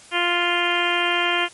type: harmonic tone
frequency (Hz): 349.2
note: F4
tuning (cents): 0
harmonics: 1 / 2 / 3 / 4 / 5 / 6 / 7 / 8 / 9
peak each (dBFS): -27 / -27 / -27 / -27 / -27 / -27 / -27 / -27 / -27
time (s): 0.11-1.49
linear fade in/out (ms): 50
effects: white hiss -46 dBFS RMS until 1.53 s + MP3 48 kbps